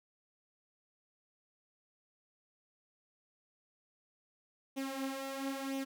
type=tone with flanger; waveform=sawtooth; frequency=270.4 Hz; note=C#4; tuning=43 cents flat; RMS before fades=-39 dBFS; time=4.76-5.85 s; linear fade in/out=20 ms; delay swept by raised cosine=0.32 to 5.92 ms; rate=1 Hz; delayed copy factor=+0.65; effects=none